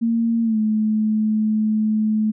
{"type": "tone with pitch glide", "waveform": "sine", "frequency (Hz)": [230, 215.8], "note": ["A#3", "A3"], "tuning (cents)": [-23, -33], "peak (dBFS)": -16, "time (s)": [0.01, 2.32], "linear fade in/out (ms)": 20, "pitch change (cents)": -110, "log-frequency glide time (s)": [0.43, 0.58], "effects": []}